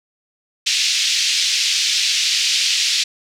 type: band-pass noise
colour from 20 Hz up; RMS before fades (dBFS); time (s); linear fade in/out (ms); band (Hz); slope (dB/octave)
white; -18; 0.66-3.04; 10; 2500 to 5700; 24
effects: none